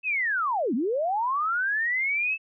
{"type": "linear two-way sweep", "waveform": "sine", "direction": "down then up", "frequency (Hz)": [2649, 207.7, 2649], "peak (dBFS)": -23, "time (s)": [0.03, 2.38], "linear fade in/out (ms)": 50, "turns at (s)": 0.74, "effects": []}